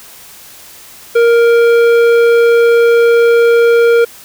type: tone with tanh clipping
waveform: triangle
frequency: 467.7 Hz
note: A#4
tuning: 6 cents sharp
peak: -7 dBFS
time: 1.15-4.05 s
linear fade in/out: 10 ms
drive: 16 dB
effects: white hiss -36 dBFS RMS until 4.24 s